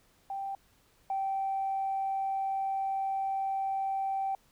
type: tone pair in turn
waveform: sine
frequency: 784 / 777.2 Hz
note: G5 / G5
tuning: 0 / -15 cents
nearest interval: unison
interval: 15 cents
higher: first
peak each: -33 / -28 dBFS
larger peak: second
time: 0.3-0.55 / 1.1-4.35 s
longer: second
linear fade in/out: 2 ms
effects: tanh soft clip ceiling -24 dBFS + pink hiss -66 dBFS RMS until 4.51 s